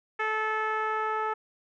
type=tone with low-pass filter sweep; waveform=10% pulse; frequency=434.8 Hz; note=A4; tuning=21 cents flat; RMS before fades=-29 dBFS; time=0.19-1.34 s; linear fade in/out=10 ms; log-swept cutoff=1900 to 1200 Hz; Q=1.8; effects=none